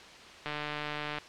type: click train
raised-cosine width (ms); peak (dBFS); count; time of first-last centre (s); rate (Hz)
0.3; -19; 109; 0.46-1.185; 149
effects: white hiss -49 dBFS RMS until 1.28 s + low-pass 4000 Hz 12 dB/octave